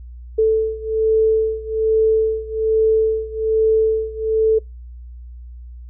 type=beating tone pair; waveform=sine; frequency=440 / 441.2 Hz; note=A4 / A4; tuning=0 / +5 cents; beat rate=1.2 Hz; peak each=-16 / -18 dBFS; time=0.38-4.59 s; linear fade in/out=10 ms; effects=noise-tail reverb RT60 0.2 s tail -25 dB re dry + added 60 Hz sine -33 dBFS peak until 5.89 s